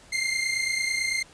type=tone pair together; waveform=sawtooth; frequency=2088 / 2117 Hz; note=C7 / C7; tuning=-4 / +20 cents; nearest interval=unison; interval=24 cents; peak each=-24 dBFS; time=0.12-1.23 s; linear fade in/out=10 ms; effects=pink hiss -52 dBFS RMS until 1.33 s + resampled to 22050 Hz